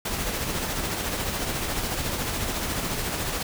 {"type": "noise with tremolo", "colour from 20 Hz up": "pink", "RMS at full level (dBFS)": -27, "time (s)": [0.05, 3.43], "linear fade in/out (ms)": 5, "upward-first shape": "sine", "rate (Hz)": 14, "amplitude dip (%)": 35, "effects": []}